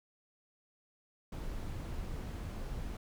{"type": "noise", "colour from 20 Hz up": "brown", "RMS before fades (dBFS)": -40, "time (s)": [1.32, 2.97], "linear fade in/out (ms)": 5, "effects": []}